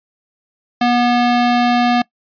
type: ring-modulated tone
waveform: square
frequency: 485.2 Hz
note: B4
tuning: 31 cents flat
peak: -9 dBFS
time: 0.81-2.02 s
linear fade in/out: 5 ms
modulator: 244 Hz
effects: noise-tail reverb RT60 0.1 s tail -23 dB re dry + resampled to 11025 Hz